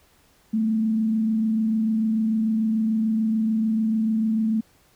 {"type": "tone with frequency modulation", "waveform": "sine", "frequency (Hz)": 220.4, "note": "A3", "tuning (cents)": 3, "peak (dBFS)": -19, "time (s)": [0.53, 4.61], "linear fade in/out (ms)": 10, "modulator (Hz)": 26.8, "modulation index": 0.28, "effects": ["pink hiss -59 dBFS RMS until 4.95 s"]}